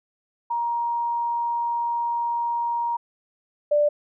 sine tone pair in turn, 942 / 589.7 Hz, A#5 / D5, +18 / +7 cents, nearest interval minor sixth, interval 811 cents, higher first, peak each -22 / -16 dBFS, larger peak second, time 0.5-2.97 / 3.71-3.89 s, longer first, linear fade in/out 10 ms, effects none

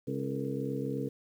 harmonic tone with a mistuned harmonic, 67.8 Hz, C#2, 38 cents flat, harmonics 2 / 3 / 4 / 5 / 6 / 7, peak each -37 / -40 / -36 / -43 / -39 / -39 dBFS, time 0.07-1.09 s, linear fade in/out 10 ms, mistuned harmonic 6, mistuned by +100 cents, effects 10-bit

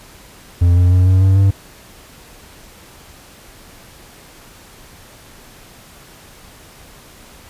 triangle tone with pitch steps, 87.31 / 89.3 / 91.33 / 93.41 / 95.54 / 97.72 Hz, F2 / F2 / F#2 / F#2 / G2 / G2, 0 / +39 / -22 / +17 / -44 / -5 cents, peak -6 dBFS, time 0.61-1.51 s, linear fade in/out 10 ms, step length 150 ms, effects pink hiss -42 dBFS RMS until 7.49 s + resampled to 32000 Hz

